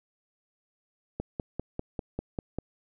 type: click train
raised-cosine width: 2 ms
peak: -18 dBFS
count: 8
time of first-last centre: 1.2-2.586 s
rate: 5.05 Hz
effects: none